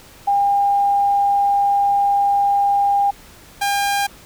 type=tone pair in turn; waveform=sine / sawtooth; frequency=804 / 804 Hz; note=G5 / G5; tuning=+44 / +44 cents; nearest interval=unison; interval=0 cents; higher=neither; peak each=-13 dBFS; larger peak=neither; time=0.27-3.11 / 3.61-4.07 s; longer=first; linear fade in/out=10 ms; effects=pink hiss -44 dBFS RMS until 4.25 s